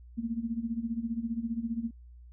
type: tone with tremolo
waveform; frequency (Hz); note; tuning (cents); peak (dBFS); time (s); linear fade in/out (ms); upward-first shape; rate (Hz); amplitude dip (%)
sine; 230; A#3; -23; -27; 0.17-1.91; 20; sine; 15; 80
effects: added 60 Hz sine -48 dBFS peak until 2.32 s